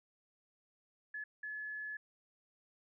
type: tone bursts at uneven times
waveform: sine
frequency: 1711 Hz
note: A6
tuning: 49 cents flat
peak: -40 dBFS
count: 2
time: 1.14-1.24 / 1.43-1.97 s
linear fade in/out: 5 ms
effects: none